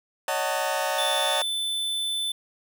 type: chord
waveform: sawtooth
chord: D# half-diminished seventh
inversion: third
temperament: just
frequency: 560 / 622.3 / 746.7 / 896 Hz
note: C#5 / D#5 / F#5 / A5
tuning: +18 / 0 / +16 / +31 cents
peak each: -26 dBFS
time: 0.28-1.42 s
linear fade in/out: 2 ms
type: tone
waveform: square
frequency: 3520 Hz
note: A7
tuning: in tune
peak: -26 dBFS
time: 0.98-2.32 s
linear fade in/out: 5 ms
effects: none